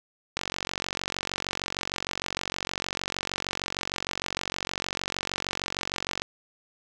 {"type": "click train", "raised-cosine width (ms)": 0.2, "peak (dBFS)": -11, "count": 273, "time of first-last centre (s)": [0.37, 6.219], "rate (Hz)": 46.5, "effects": []}